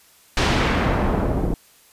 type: noise with low-pass filter sweep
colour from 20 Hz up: pink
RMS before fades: -20 dBFS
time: 0.37-1.54 s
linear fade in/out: 2 ms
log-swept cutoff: 5300 to 390 Hz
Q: 0.77
effects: white hiss -53 dBFS RMS until 1.92 s + resampled to 32000 Hz